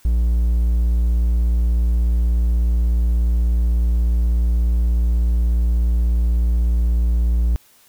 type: tone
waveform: triangle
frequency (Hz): 58.27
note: A#1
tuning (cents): 0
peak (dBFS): -12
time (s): 0.05-7.56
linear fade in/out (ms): 0
effects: white hiss -53 dBFS RMS until 7.88 s